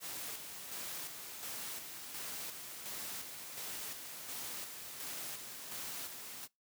white noise with tremolo, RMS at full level -43 dBFS, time 0-6.48 s, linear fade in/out 50 ms, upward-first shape square, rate 1.4 Hz, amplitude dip 40%, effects noise-tail reverb RT60 0.2 s tail -24 dB re dry + high-pass 100 Hz 12 dB/octave

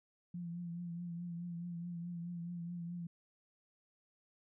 sine tone with vibrato, 172.3 Hz, F3, 23 cents flat, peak -40 dBFS, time 0.34-3.07 s, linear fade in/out 5 ms, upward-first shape triangle, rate 4.7 Hz, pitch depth 45 cents each way, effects none

